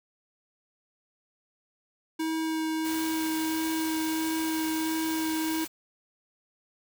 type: tone with vibrato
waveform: square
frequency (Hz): 319.1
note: D#4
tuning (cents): +44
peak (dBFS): -28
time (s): 2.19-5.65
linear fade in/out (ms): 10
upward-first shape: sine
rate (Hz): 1.5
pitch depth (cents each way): 9
type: noise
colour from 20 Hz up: white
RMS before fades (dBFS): -38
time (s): 2.84-5.68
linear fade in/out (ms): 20
effects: none